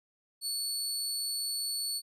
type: tone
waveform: 25% pulse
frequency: 4435 Hz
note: C#8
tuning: in tune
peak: -27 dBFS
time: 0.41-2.02 s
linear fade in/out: 50 ms
effects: none